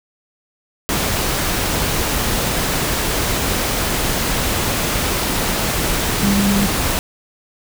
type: tone in noise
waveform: sine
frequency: 200 Hz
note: G3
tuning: 35 cents sharp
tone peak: -14 dBFS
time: 6.23-6.66 s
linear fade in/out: 0 ms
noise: pink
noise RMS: -19 dBFS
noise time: 0.89-6.99 s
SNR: +2 dB
effects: none